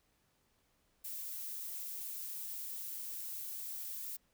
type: noise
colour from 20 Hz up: violet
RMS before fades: -43 dBFS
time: 1.04-4.17 s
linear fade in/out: 10 ms
effects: pink hiss -75 dBFS RMS until 4.33 s